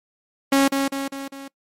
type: tone with echo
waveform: sawtooth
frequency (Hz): 274.3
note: C#4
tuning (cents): -18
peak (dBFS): -10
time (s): 0.52-0.68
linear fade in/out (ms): 5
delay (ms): 200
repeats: 4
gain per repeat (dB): -5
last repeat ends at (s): 1.48
effects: noise-tail reverb RT60 0.1 s tail -22 dB re dry + MP3 64 kbps